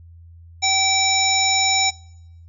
harmonic tone, 770 Hz, G5, 31 cents flat, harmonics 1 / 3 / 5 / 7 / 9, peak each -22 / -22 / -22 / -22 / -22 dBFS, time 0.62-1.91 s, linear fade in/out 20 ms, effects noise-tail reverb RT60 0.9 s tail -26 dB re dry + added 84 Hz sine -41 dBFS peak until 2.48 s

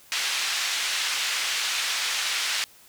pink band-pass noise, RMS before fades -27 dBFS, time 0.12-2.64 s, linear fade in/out 0 ms, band 2100 to 5900 Hz, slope 12 dB/octave, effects white hiss -53 dBFS RMS until 2.88 s

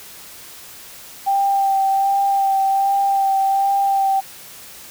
sine tone with vibrato, 785 Hz, G5, 2 cents sharp, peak -14 dBFS, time 1.26-4.21 s, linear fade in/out 20 ms, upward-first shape sine, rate 1.3 Hz, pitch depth 17 cents each way, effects white hiss -39 dBFS RMS until 4.9 s

